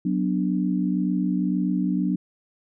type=chord; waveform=sine; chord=B minor; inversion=second; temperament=equal; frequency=185 / 246.9 / 293.7 Hz; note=F#3 / B3 / D4; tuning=0 / 0 / 0 cents; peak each=-23 / -27 / -26 dBFS; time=0.05-2.16 s; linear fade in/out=5 ms; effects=none